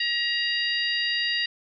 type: harmonic tone with a mistuned harmonic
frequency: 950 Hz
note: A#5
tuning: 33 cents sharp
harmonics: 2 / 3 / 4 / 5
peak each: -27 / -28 / -31 / -30 dBFS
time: 0-1.46 s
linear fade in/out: 5 ms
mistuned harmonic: 3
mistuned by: -17 cents
effects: none